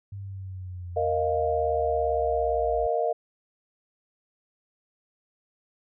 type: linear sweep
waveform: sine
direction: down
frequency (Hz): 100 to 58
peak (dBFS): -34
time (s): 0.12-2.87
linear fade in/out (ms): 5
type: chord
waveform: sine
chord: Bb suspended fourth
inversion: none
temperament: just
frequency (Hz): 466.2 / 621.6 / 699.2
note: Bb4 / Eb5 / F5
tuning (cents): 0 / -2 / +2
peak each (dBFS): -27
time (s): 0.96-3.13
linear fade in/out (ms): 10
effects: none